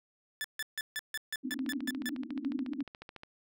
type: tone bursts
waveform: sawtooth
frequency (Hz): 1743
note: A6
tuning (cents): -17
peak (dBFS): -30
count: 10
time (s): 0.41-2.09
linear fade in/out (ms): 0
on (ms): 33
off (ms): 150
type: band-pass noise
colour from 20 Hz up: pink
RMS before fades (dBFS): -37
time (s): 1.43-2.83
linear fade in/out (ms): 5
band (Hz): 240 to 300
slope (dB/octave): 96
type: click train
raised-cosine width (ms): 0.3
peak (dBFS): -30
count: 25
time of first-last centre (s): 1.52-3.234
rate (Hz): 14
effects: none